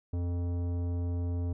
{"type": "tone with tanh clipping", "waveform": "sine", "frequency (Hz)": 87.31, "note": "F2", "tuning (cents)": 0, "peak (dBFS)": -31, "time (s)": [0.13, 1.53], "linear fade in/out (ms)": 5, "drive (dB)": 14, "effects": []}